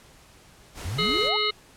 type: noise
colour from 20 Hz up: pink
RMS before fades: -38 dBFS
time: 0.74-1.31 s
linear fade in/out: 50 ms
type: exponential sweep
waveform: sine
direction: up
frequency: 73.42 to 932.3 Hz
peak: -28 dBFS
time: 0.84-1.37 s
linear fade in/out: 10 ms
type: harmonic tone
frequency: 422.2 Hz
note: G#4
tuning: 29 cents sharp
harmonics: 1 / 3 / 5 / 7 / 9 / 10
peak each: -29 / -29 / -29 / -29 / -29 / -29 dBFS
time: 0.98-1.51 s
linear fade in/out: 10 ms
effects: pink hiss -53 dBFS RMS until 1.76 s + low-pass 11000 Hz 12 dB/octave